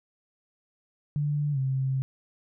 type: tone with pitch glide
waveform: sine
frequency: 146.83 to 133.1 Hz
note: D3 to C3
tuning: 0 to +30 cents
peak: -24 dBFS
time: 1.16-2.02 s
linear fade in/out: 0 ms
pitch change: -170 cents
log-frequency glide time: 1.52-1.58 s
effects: none